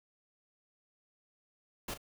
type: noise with echo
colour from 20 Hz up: pink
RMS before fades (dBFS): -39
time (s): 1.88-1.94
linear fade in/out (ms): 5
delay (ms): 36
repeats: 1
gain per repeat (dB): -11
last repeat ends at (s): 1.976
effects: none